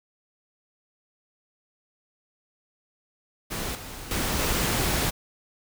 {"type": "noise with level steps", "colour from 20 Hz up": "pink", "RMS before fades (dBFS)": [-31, -39, -27, -25], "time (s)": [3.5, 5.11], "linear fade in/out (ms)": 20, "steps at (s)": [3.75, 4.11, 4.39], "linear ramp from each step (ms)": 2, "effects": []}